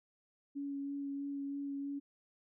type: tone with vibrato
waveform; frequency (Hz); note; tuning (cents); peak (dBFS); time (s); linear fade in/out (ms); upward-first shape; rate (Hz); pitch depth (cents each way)
sine; 280.4; C#4; +20; -37; 0.55-2; 20; sine; 3.1; 12
effects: none